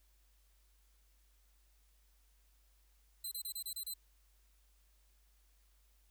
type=tone bursts; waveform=5% pulse; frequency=4053 Hz; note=B7; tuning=44 cents sharp; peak=-33 dBFS; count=7; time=3.24-3.939 s; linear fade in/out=5 ms; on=75 ms; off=29 ms; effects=added 50 Hz sine -67 dBFS peak until 6.1 s + white hiss -75 dBFS RMS until 6.1 s